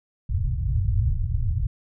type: low-pass noise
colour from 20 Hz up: white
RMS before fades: -23 dBFS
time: 0.29-1.67 s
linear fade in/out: 5 ms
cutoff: 120 Hz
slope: 48 dB/octave
effects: none